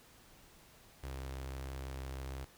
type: tone with notch filter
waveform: sawtooth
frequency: 66.2 Hz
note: C2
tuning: 21 cents sharp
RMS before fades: -43 dBFS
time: 1.03-2.45 s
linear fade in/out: 10 ms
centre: 200 Hz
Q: 1.8
effects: pink hiss -61 dBFS RMS until 2.57 s